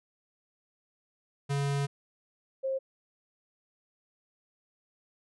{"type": "tone pair in turn", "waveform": ["square", "sine"], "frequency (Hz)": [140.8, 532.9], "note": ["C#3", "C5"], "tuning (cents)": [27, 32], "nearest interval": "octave + major seventh", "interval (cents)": 2305, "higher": "second", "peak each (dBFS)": -28, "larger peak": "neither", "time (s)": [[1.49, 1.87], [2.63, 2.79]], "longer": "first", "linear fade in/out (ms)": 20, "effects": ["resampled to 24000 Hz"]}